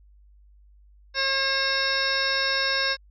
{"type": "harmonic tone with a mistuned harmonic", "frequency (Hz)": 539, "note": "C#5", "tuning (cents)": -49, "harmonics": [1, 2, 3, 4, 5, 7, 8, 9, 10], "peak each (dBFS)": [-32, -33, -26, -33, -34, -30, -36, -36, -28], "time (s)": [1.14, 2.97], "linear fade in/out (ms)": 50, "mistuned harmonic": 9, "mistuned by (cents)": -17, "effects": ["added 50 Hz sine -51 dBFS peak until 3.1 s"]}